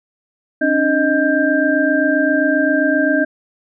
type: tone cluster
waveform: sine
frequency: 273.8 / 301.4 / 623 / 1583 Hz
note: C#4 / D4 / D#5 / G6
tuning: -21 / +45 / +2 / +17 cents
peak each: -18 dBFS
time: 0.61-3.25 s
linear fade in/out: 10 ms
effects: none